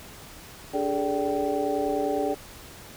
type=tone cluster; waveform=sine; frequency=290.9 / 404.4 / 434.2 / 580 / 773 Hz; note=D4 / G#4 / A4 / D5 / G5; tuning=-16 / -46 / -23 / -22 / -24 cents; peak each=-30 dBFS; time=0.73-2.35 s; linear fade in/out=20 ms; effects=pink hiss -45 dBFS RMS until 2.96 s